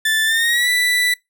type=tone with pitch glide; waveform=30% pulse; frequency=1760 to 1975.5 Hz; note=A6 to B6; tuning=0 to 0 cents; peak=-12 dBFS; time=0.05-1.14 s; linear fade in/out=5 ms; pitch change=+200 cents; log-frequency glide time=0.25-0.69 s; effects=noise-tail reverb RT60 0.2 s tail -24 dB re dry